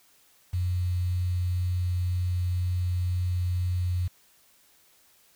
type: tone with quantisation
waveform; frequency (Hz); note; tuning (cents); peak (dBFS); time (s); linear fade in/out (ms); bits
sine; 89.8; F2; +49; -24; 0.53-4.08; 10; 8
effects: white hiss -61 dBFS RMS until 5.35 s